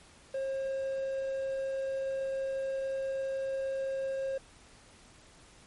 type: tone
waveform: triangle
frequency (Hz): 537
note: C5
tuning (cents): +45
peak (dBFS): -29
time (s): 0.34-4.38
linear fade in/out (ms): 5
effects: pink hiss -57 dBFS RMS until 5.66 s + MP3 48 kbps